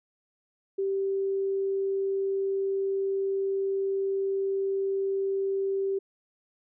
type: tone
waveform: sine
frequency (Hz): 390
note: G4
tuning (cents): -9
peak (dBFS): -25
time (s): 0.78-5.99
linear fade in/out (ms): 10
effects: none